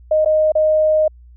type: tone with dropouts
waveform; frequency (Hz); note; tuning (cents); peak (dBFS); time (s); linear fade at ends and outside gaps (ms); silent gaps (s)
sine; 620; D#5; -6; -11; 0.11-1.08; 5; 0.248-0.258 / 0.52-0.552
effects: added 60 Hz sine -40 dBFS peak until 1.36 s